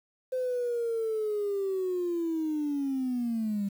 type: linear sweep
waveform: sine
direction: down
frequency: 516 to 196 Hz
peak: -26 dBFS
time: 0.32-3.69 s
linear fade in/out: 10 ms
effects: tanh soft clip ceiling -24 dBFS + 9-bit